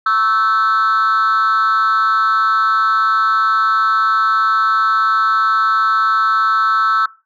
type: tone with frequency modulation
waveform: sine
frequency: 1318.5 Hz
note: E6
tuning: in tune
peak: -9 dBFS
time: 0.06-7.06 s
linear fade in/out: 5 ms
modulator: 208 Hz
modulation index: 0.73
effects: noise-tail reverb RT60 0.3 s tail -21 dB re dry + tanh soft clip ceiling -10 dBFS